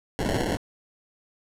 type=noise with sample-and-hold; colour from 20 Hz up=violet; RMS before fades=-26 dBFS; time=0.19-0.57 s; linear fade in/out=0 ms; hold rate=1225 Hz; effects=low-pass 11000 Hz 12 dB/octave